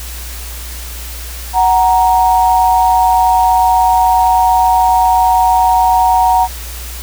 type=tone pair together; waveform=sine; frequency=742.9 / 936 Hz; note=F#5 / A#5; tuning=+7 / +7 cents; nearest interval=major third; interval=400 cents; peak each=-10 dBFS; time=1.53-6.48 s; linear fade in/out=50 ms; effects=added 60 Hz sine -25 dBFS peak until 7.02 s + white hiss -29 dBFS RMS until 7.02 s